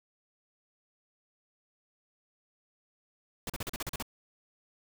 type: noise bursts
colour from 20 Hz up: pink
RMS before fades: -36 dBFS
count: 9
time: 3.47-4.025 s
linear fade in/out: 2 ms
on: 27 ms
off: 39 ms
effects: none